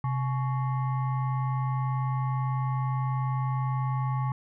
sine tone with frequency modulation, 130.81 Hz, C3, in tune, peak -25 dBFS, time 0.04-4.32 s, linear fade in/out 2 ms, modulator 982 Hz, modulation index 0.59, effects none

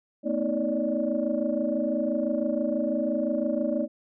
sine tone cluster, 226.1 / 253 / 313.9 / 571 / 597 Hz, A3 / B3 / D#4 / D5 / D5, +47 / +42 / +15 / -49 / +28 cents, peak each -30 dBFS, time 0.23-3.88 s, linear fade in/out 50 ms, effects tanh soft clip ceiling -13 dBFS

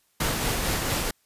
pink noise with tremolo, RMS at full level -25 dBFS, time 0.2-1.11 s, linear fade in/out 5 ms, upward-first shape sine, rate 4.4 Hz, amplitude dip 30%, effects white hiss -67 dBFS RMS until 1.25 s + resampled to 32000 Hz

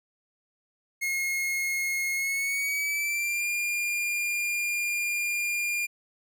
45% pulse tone with pitch glide, 2157 to 2407 Hz, C#7 to D7, -48 to +42 cents, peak -26 dBFS, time 1.01-5.87 s, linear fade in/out 20 ms, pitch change +190 cents, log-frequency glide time 2.14-3.47 s, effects none

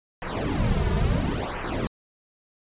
brown noise with flanger, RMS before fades -25 dBFS, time 0.22-1.87 s, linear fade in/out 0 ms, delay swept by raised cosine 0.26 to 3.76 ms, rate 0.73 Hz, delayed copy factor -0.85, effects resampled to 8000 Hz

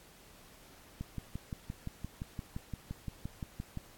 click train, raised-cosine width 5 ms, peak -26 dBFS, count 17, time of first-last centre 1.01-3.773 s, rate 5.79 Hz, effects pink hiss -58 dBFS RMS until 3.97 s + AAC 64 kbps

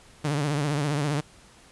sawtooth tone with vibrato, 146.1 Hz, D3, 9 cents flat, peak -20 dBFS, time 0.24-1.21 s, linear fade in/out 10 ms, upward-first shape triangle, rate 15 Hz, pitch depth 110 cents each way, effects pink hiss -53 dBFS RMS until 1.71 s + resampled to 24000 Hz

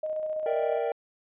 sine tone with tremolo, 621 Hz, D#5, 3 cents flat, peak -27 dBFS, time 0.03-0.78 s, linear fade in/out 5 ms, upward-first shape square, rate 15 Hz, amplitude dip 30%
triangle chord, E half-diminished seventh, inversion second, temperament equal, 466.2 / 587.3 / 659.3 / 784 Hz, Bb4 / D5 / E5 / G5, 0 / 0 / 0 / 0 cents, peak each -27 / -30 / -32 / -32 dBFS, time 0.46-0.92 s, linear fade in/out 2 ms
effects resampled to 8000 Hz

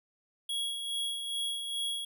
square tone with tremolo, 3322 Hz, G#7, in tune, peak -31 dBFS, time 0.49-2.05 s, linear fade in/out 5 ms, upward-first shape sine, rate 2.4 Hz, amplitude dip 45%, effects none

